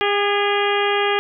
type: harmonic tone with a mistuned harmonic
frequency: 405.9 Hz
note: G#4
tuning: 40 cents flat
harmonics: 1 / 2 / 3 / 4 / 5 / 6 / 7 / 8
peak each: -20 / -23 / -25 / -26 / -27 / -28 / -28 / -29 dBFS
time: 0.01-1.19 s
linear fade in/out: 0 ms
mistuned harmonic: 4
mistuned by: +39 cents
effects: none